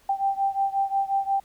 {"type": "beating tone pair", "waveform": "sine", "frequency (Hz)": [784, 789.6], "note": ["G5", "G5"], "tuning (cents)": [0, 12], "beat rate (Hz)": 5.6, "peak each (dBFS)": [-24, -26], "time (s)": [0.09, 1.4], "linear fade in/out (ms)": 5, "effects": ["pink hiss -59 dBFS RMS until 1.44 s"]}